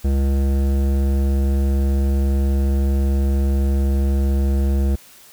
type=tone with hard clipping; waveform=sine; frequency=68.4 Hz; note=C#2; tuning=23 cents flat; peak=-17 dBFS; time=0.04-4.96 s; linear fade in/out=10 ms; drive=14 dB; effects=white hiss -46 dBFS RMS until 5.32 s